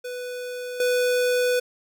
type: tone with level steps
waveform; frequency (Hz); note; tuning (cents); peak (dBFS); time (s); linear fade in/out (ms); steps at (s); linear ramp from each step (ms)
square; 495.5; B4; +6; -31 / -20; 0.04-1.6; 10; 0.8; 2
effects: none